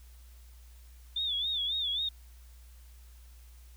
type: tone with vibrato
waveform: sine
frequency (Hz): 3529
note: A7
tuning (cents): +4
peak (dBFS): -29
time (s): 1.16-2.09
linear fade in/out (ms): 5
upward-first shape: sine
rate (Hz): 3.7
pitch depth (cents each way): 110
effects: added 60 Hz sine -50 dBFS peak until 3.76 s + white hiss -63 dBFS RMS until 3.76 s